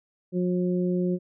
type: harmonic tone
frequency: 180 Hz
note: F#3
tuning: 47 cents flat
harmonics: 1 / 2 / 3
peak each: -24 / -27 / -35 dBFS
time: 0.32-1.19 s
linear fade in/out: 50 ms
effects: none